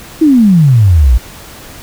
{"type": "exponential sweep", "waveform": "sine", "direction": "down", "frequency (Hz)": [330, 55], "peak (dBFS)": -3, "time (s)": [0.21, 1.18], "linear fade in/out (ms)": 10, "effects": ["pink hiss -32 dBFS RMS until 1.82 s"]}